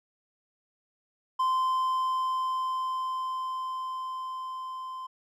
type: tone with level ramp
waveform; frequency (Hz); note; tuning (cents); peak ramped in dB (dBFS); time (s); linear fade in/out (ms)
triangle; 1036; C6; -17; -21 to -34; 1.39-5.07; 10
effects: none